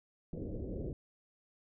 pink low-pass noise, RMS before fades -40 dBFS, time 0.33-0.93 s, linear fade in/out 2 ms, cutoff 540 Hz, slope 48 dB/octave, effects none

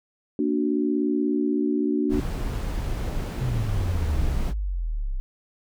sine chord, Bb augmented, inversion none, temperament equal, 233.1 / 293.7 / 370 Hz, Bb3 / D4 / F#4, 0 / 0 / 0 cents, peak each -26 / -23 / -27 dBFS, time 0.39-2.2 s, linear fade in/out 2 ms
brown noise, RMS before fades -27 dBFS, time 2.09-4.54 s, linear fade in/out 50 ms
sine exponential sweep, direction down, 130.9 to 30.87 Hz, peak -24 dBFS, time 3.41-5.2 s, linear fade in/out 0 ms
effects none

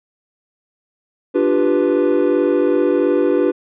triangle chord, G dominant seventh, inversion second, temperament equal, 293.7 / 349.2 / 392 / 493.9 Hz, D4 / F4 / G4 / B4, 0 / 0 / 0 / 0 cents, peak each -16 dBFS, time 1.34-3.52 s, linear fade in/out 20 ms, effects tanh soft clip ceiling -3 dBFS + resampled to 8000 Hz

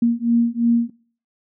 sine beating tone pair, 233.1 / 236 Hz, A#3 / A#3, 0 / +22 cents, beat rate 2.9 Hz, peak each -18 dBFS, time 0.02-0.9 s, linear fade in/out 5 ms, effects noise-tail reverb RT60 0.5 s tail -22 dB re dry

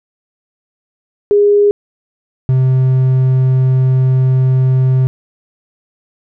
sine / triangle tone pair in turn, 410 / 130 Hz, G#4 / C3, -22 / -11 cents, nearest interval octave + minor sixth, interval 1989 cents, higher first, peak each -6 dBFS, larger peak neither, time 1.31-1.71 / 2.49-5.07 s, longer second, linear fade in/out 0 ms, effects none

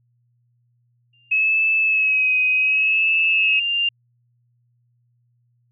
sine tone with exponential growth, 2794 Hz, F7, in tune, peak -16 dBFS, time 1.13-3.89 s, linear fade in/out 5 ms, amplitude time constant 600 ms
sine tone with vibrato, 2569 Hz, E7, 45 cents flat, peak -15 dBFS, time 1.31-3.6 s, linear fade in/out 10 ms, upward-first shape sine, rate 0.67 Hz, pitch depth 38 cents each way
effects added 120 Hz sine -61 dBFS peak until 5.71 s

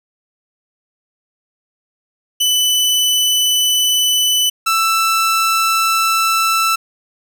sawtooth tone pair in turn, 2993 / 1327.1 Hz, F#7 / E6, +19 / +11 cents, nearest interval octave + major second, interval 1408 cents, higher first, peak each -9 dBFS, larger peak neither, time 2.4-4.5 / 4.66-6.76 s, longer neither, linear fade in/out 10 ms, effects none

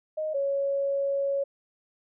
sine tone pair in turn, 621 / 555.5 Hz, D#5 / C#5, -3 / +4 cents, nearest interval major second, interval 193 cents, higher first, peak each -27 / -24 dBFS, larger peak second, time 0.17-0.34 / 0.34-1.44 s, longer second, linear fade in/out 10 ms, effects none

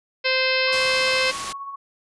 harmonic tone, 520 Hz, C5, 11 cents flat, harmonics 1 / 2 / 3 / 4 / 5 / 6 / 7 / 8 / 9 / 10, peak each -24 / -32 / -28 / -25 / -25 / -30 / -34 / -28 / -33 / -30 dBFS, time 0.24-1.32 s, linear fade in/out 20 ms
sine tone with tremolo, 1108.7 Hz, C#6, in tune, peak -29 dBFS, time 0.67-1.76 s, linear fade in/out 10 ms, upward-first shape sine, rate 15 Hz, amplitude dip 45%
white low-pass noise, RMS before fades -33 dBFS, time 0.72-1.53 s, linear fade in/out 10 ms, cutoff 7600 Hz, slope 12 dB/octave
effects resampled to 24000 Hz

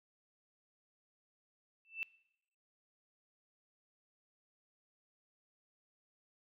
sine tone with exponential growth, 2658 Hz, E7, 14 cents sharp, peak -32 dBFS, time 1.85-2.03 s, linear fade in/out 0 ms, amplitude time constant 39 ms, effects noise-tail reverb RT60 0.8 s tail -22 dB re dry

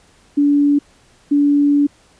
sine tone pair in turn, 287.8 / 287.8 Hz, D4 / D4, -35 / -35 cents, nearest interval unison, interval 0 cents, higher neither, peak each -10 dBFS, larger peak neither, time 0.37-0.79 / 1.31-1.87 s, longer second, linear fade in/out 10 ms, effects pink hiss -52 dBFS RMS until 2.19 s + resampled to 22050 Hz

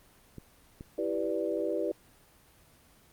clicks, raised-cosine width 3 ms, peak -29 dBFS, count 2, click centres 0.383 / 0.809 s
sine chord, E minor seventh, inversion none, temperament equal, 329.6 / 392 / 493.9 / 587.3 Hz, E4 / G4 / B4 / D5, 0 / 0 / 0 / 0 cents, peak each -34 dBFS, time 0.98-1.92 s, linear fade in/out 5 ms
effects pink hiss -60 dBFS RMS until 3.12 s + Opus 24 kbps

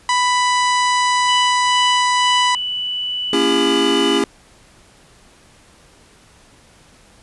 harmonic tone, 991 Hz, B5, 6 cents sharp, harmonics 1 / 2 / 3 / 4 / 5 / 6 / 7 / 8 / 9, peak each -15 / -21 / -25 / -27 / -29 / -31 / -32 / -33 / -34 dBFS, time 0.09-2.55 s, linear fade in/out 2 ms
sine tone, 2971 Hz, F#7, 6 cents sharp, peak -20 dBFS, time 1.28-4.19 s, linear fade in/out 10 ms
square chord, A# diminished seventh, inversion none, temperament just, 233.1 / 279.7 / 335.6 / 402.8 Hz, A#3 / C#4 / E4 / G4, 0 / +16 / +31 / +47 cents, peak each -25 / -20 / -21 / -19 dBFS, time 3.33-4.24 s, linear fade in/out 2 ms
effects pink hiss -49 dBFS RMS until 7.22 s + resampled to 24000 Hz

